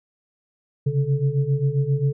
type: tone cluster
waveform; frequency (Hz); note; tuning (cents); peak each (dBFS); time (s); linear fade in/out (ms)
sine; 134.3 / 141.8 / 436.3; C3 / C#3 / A4; +46 / +40 / -15; -22 / -21 / -29; 0.86-2.13; 10
effects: none